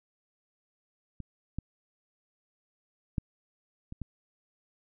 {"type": "clicks", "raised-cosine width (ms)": 5, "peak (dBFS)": [-27, -21, -16, -28, -24], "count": 5, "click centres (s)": [1.203, 1.586, 3.182, 3.924, 4.017], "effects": []}